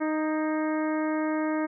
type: harmonic tone with a mistuned harmonic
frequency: 310 Hz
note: D#4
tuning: 6 cents flat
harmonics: 1 / 2 / 3 / 4 / 5 / 6 / 7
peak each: -26 / -32 / -36 / -38 / -40 / -42 / -43 dBFS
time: 0-1.67 s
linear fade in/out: 20 ms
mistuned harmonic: 5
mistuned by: +32 cents
effects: none